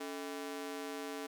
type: ring-modulated tone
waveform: sawtooth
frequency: 360 Hz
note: F#4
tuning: 47 cents flat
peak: -33 dBFS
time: 0-1.27 s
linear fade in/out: 10 ms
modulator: 79.5 Hz
effects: none